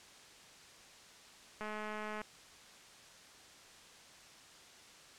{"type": "click train", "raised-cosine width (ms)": 0.5, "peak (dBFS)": -28, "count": 130, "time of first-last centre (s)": [1.61, 2.216], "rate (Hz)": 213, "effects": ["white hiss -57 dBFS RMS until 5.18 s", "low-pass 7000 Hz 12 dB/octave"]}